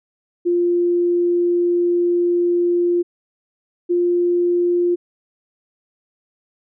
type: tone pair in turn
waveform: sine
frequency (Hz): 349.2 / 350.6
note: F4 / F4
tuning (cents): 0 / +7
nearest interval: unison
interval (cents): 7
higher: second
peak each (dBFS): -14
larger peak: neither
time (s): 0.45-3.03 / 3.89-4.96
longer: first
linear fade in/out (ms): 20
effects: none